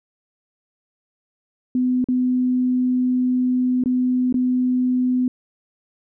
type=tone with dropouts; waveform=sine; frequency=252 Hz; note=B3; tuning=35 cents sharp; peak=-16 dBFS; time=1.75-5.28 s; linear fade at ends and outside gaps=2 ms; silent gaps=2.043-2.086 / 3.838-3.858 / 4.326-4.342 s; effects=none

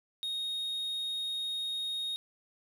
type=tone; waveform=triangle; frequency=3729 Hz; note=A#7; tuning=in tune; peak=-31 dBFS; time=0.23-2.16 s; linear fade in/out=0 ms; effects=10-bit

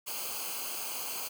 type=noise with comb filter; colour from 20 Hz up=white; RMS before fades=-37 dBFS; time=0.06-1.29 s; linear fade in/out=20 ms; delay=0.54 ms; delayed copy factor=-0.8; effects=none

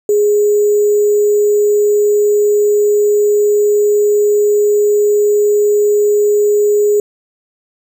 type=tone with sample-and-hold; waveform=sine; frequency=415.3 Hz; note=G#4; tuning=in tune; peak=-8 dBFS; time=0.09-7 s; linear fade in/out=2 ms; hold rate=7350 Hz; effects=none

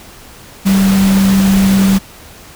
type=tone in noise; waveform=sine; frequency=193.9 Hz; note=G3; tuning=19 cents flat; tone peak=-7 dBFS; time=0.65-1.99 s; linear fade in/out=20 ms; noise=pink; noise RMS=-20 dBFS; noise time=0.65-1.99 s; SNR=+10 dB; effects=pink hiss -37 dBFS RMS until 2.55 s

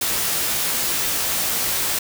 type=noise with comb filter; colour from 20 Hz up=white; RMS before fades=-22 dBFS; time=0.01-1.99 s; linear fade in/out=5 ms; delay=17 ms; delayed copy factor=+0.55; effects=none

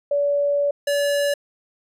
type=tone pair in turn; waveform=sine / square; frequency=573 / 573 Hz; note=D5 / D5; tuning=-43 / -43 cents; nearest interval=unison; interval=0 cents; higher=neither; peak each=-17 / -19 dBFS; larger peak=first; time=0.11-0.71 / 0.87-1.34 s; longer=first; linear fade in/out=5 ms; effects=resampled to 32000 Hz

